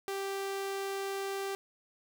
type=tone; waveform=sawtooth; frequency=392 Hz; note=G4; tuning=in tune; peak=-30 dBFS; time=0.08-1.55 s; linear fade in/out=0 ms; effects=none

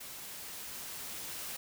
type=noise with level ramp; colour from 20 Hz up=white; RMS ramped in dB=-46 to -41 dBFS; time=0-1.57 s; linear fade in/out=10 ms; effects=none

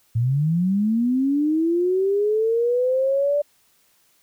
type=linear sweep; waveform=sine; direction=up; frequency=110 to 588 Hz; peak=-17 dBFS; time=0.15-3.42 s; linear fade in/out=10 ms; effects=white hiss -61 dBFS RMS until 4.22 s

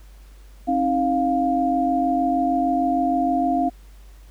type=tone cluster; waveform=sine; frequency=268.3 / 314.8 / 702 Hz; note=C4 / D#4 / F5; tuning=+44 / +20 / +9 cents; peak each=-22 / -26 / -20 dBFS; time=0.67-3.7 s; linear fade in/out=20 ms; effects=added 49 Hz sine -42 dBFS peak until 4.3 s + pink hiss -56 dBFS RMS until 4.3 s

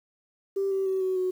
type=tone with pitch steps; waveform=sine; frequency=392 / 386.2 / 380.4 / 374.7 / 369.1 Hz; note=G4 / G4 / F#4 / F#4 / F#4; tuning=0 / -26 / +48 / +22 / -4 cents; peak=-23 dBFS; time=0.56-1.31 s; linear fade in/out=10 ms; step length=150 ms; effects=tanh soft clip ceiling -19 dBFS + 9-bit

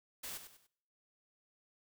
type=noise with echo; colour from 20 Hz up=white; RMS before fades=-44 dBFS; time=0.23-0.38 s; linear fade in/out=10 ms; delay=97 ms; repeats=3; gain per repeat=-9 dB; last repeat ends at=0.671 s; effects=noise-tail reverb RT60 0.7 s tail -23 dB re dry

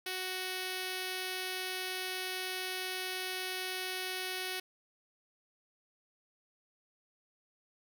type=tone with notch filter; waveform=5% pulse; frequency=371.2 Hz; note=F#4; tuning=6 cents sharp; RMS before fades=-38 dBFS; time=0.06-4.6 s; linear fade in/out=5 ms; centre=1000 Hz; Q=1.7; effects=none

